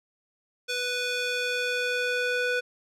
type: tone with band-pass filter sweep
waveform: square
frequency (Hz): 493.9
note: B4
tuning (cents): 0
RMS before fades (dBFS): -28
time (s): 0.68-2.61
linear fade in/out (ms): 20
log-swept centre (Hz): 3600 to 1700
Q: 0.95
effects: none